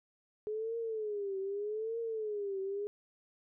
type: tone with vibrato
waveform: sine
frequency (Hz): 421.6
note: G#4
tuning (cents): +26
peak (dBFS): -34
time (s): 0.47-2.87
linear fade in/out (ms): 0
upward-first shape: triangle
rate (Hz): 0.82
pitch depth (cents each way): 170
effects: none